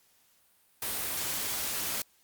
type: noise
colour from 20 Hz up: white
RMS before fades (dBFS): -33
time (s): 0.82-2.02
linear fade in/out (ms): 2
effects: white hiss -66 dBFS RMS until 2.23 s + Opus 48 kbps